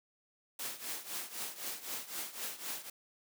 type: noise with tremolo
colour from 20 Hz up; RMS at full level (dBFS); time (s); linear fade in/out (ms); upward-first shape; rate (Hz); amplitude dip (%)
white; -38; 0.59-2.9; 5; triangle; 3.9; 85
effects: high-pass 200 Hz 12 dB/octave